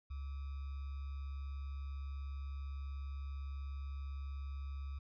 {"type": "tone with sample-and-hold", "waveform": "sine", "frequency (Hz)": 69.3, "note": "C#2", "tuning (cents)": 0, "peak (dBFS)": -40, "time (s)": [0.1, 4.99], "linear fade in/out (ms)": 10, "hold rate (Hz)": 1225, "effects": ["resampled to 11025 Hz"]}